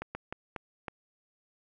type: slowing click train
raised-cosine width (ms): 0.5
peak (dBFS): -21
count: 5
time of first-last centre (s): 0.02-0.882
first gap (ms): 130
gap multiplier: 1.35
effects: none